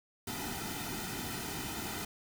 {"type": "noise with comb filter", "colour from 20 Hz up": "pink", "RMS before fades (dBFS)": -39, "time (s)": [0.27, 2.05], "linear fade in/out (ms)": 5, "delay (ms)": 1.8, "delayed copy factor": -0.75, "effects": []}